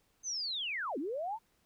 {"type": "linear two-way sweep", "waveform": "sine", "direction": "down then up", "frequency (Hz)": [6380, 247, 933], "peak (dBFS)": -34, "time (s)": [0.23, 1.39], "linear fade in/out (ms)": 50, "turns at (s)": 0.98, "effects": ["pink hiss -73 dBFS RMS until 1.65 s"]}